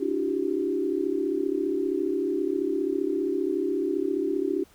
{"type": "tone cluster", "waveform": "sine", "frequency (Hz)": [287.6, 320.4, 355.9, 390.7], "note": ["D4", "E4", "F4", "G4"], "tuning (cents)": [-36, -49, 33, -6], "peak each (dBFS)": [-30, -31, -29, -28], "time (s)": [0, 4.64], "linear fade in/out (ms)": 10, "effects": ["pink hiss -58 dBFS RMS until 4.74 s"]}